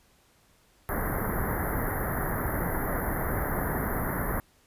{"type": "band-stop noise", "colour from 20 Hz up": "pink", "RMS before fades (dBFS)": -29, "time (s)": [0.89, 4.4], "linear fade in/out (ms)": 0, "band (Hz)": [2000, 11000], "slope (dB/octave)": 96, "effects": ["pink hiss -63 dBFS RMS until 4.66 s", "resampled to 32000 Hz"]}